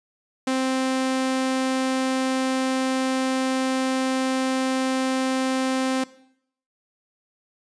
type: tone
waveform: sawtooth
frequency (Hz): 261.6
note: C4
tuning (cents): 0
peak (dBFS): -17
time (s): 0.47-6.04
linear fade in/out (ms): 5
effects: noise-tail reverb RT60 0.7 s tail -19 dB re dry + resampled to 22050 Hz